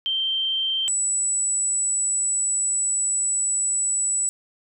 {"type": "tone pair in turn", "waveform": "sine", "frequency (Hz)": [3136, 7902], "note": ["G7", "B8"], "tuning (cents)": [0, 0], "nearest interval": "octave + major third", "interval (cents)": 1600, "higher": "second", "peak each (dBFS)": [-21, -20], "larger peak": "second", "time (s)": [[0.06, 0.88], [0.88, 4.29]], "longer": "second", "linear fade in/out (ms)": 0, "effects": []}